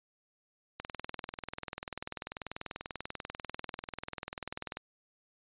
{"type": "click train", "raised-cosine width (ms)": 0.3, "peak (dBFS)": -22, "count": 82, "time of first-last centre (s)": [0.8, 4.771], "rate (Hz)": 20.4, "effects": ["resampled to 8000 Hz"]}